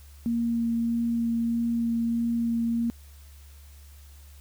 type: tone with vibrato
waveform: sine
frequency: 232.5 Hz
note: A#3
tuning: 4 cents flat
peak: -23 dBFS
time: 0.26-2.9 s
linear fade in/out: 0 ms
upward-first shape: sine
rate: 1.6 Hz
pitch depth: 9 cents each way
effects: added 71 Hz sine -46 dBFS peak until 4.4 s + white hiss -57 dBFS RMS until 4.4 s